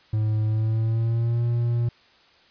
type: tone with pitch glide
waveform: triangle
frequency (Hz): 108.1 to 118.57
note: A2 to A#2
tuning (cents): -30 to +30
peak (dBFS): -18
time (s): 0.13-1.89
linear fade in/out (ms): 5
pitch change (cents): +160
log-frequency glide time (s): 0.46-1.43
effects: white hiss -56 dBFS RMS until 2.5 s + resampled to 11025 Hz